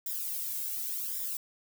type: noise with flanger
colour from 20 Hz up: violet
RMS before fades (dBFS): -35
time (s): 0.06-1.37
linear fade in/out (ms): 2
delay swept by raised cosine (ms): 0.56 to 1.86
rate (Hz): 0.89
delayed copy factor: +0.85
effects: none